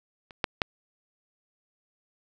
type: clicks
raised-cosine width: 0.3 ms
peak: -29 / -8 / -7 dBFS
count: 3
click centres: 0.308 / 0.442 / 0.618 s
effects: none